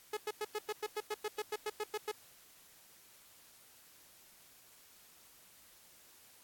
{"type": "tone bursts", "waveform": "sawtooth", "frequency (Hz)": 424.2, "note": "G#4", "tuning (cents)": 37, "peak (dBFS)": -31, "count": 15, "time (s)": [0.13, 2.116], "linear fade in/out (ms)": 5, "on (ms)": 40, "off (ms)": 99, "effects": ["white hiss -61 dBFS RMS until 6.43 s", "AAC 64 kbps"]}